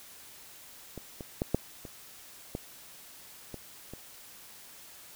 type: clicks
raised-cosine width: 2 ms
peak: -26 / -26 / -15 / -11 / -29 / -20 / -26 / -28 dBFS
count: 8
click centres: 0.977 / 1.208 / 1.419 / 1.546 / 1.852 / 2.551 / 3.543 / 3.936 s
effects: white hiss -51 dBFS RMS until 5.15 s